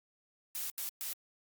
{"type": "noise bursts at uneven times", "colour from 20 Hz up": "blue", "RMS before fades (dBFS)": -38, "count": 3, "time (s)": [[0.55, 0.7], [0.78, 0.89], [1.01, 1.13]], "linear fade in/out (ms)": 0, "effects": ["Opus 48 kbps"]}